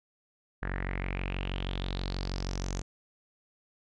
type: tone with low-pass filter sweep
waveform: sawtooth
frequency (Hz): 46.25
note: F#1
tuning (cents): 0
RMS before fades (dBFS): -34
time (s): 0.62-2.82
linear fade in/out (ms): 10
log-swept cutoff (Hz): 1700 to 6700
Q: 5.6
effects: none